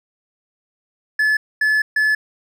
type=tone bursts at uneven times; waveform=triangle; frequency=1724 Hz; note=A6; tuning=36 cents flat; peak=-12 dBFS; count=3; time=1.19-1.37 / 1.61-1.82 / 1.96-2.15 s; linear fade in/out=5 ms; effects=none